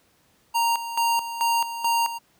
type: tone with tremolo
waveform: square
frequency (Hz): 930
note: A#5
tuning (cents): -4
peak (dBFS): -20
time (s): 0.54-2.19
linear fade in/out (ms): 20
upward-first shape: square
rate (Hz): 2.3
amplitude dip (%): 70
effects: pink hiss -62 dBFS RMS until 2.39 s + high-pass 80 Hz 12 dB/octave